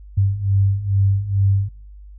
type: beating tone pair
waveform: sine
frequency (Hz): 96.9 / 99.2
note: G2 / G2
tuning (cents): -20 / +21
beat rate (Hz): 2.3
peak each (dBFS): -20 / -16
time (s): 0.17-1.69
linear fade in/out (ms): 10
effects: noise-tail reverb RT60 0.4 s tail -23 dB re dry + added 50 Hz sine -37 dBFS peak until 2.18 s